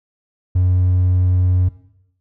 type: tone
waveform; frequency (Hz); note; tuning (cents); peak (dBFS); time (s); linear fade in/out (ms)
triangle; 91.1; F#2; -26; -9; 0.55-1.69; 10
effects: noise-tail reverb RT60 0.8 s tail -18 dB re dry + tanh soft clip ceiling -6 dBFS